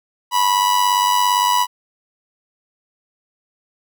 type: tone with amplitude modulation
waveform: 45% pulse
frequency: 982 Hz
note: B5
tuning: 10 cents flat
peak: -11 dBFS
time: 0.31-1.67 s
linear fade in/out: 50 ms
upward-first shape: sine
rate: 97.5 Hz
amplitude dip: 60%
effects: none